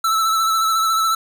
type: tone with vibrato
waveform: square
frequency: 1318.5 Hz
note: E6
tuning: in tune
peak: -16 dBFS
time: 0.04-1.15 s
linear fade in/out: 5 ms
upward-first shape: sine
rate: 14 Hz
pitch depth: 30 cents each way
effects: none